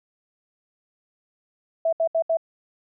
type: tone bursts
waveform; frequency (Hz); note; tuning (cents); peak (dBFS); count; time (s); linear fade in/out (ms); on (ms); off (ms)
sine; 656; E5; -9; -18; 4; 1.85-2.371; 5; 77; 71
effects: none